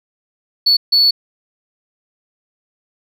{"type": "tone bursts at uneven times", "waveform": "sine", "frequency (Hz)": 4435, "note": "C#8", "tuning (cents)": 0, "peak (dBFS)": -7, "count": 2, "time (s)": [[0.66, 0.77], [0.92, 1.11]], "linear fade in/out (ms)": 10, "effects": ["tanh soft clip ceiling -6 dBFS"]}